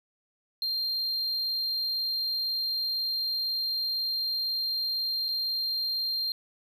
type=tone with dropouts; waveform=triangle; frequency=4186 Hz; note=C8; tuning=in tune; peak=-26 dBFS; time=0.62-6.32 s; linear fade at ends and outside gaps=1 ms; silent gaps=5.284-5.288 s; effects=none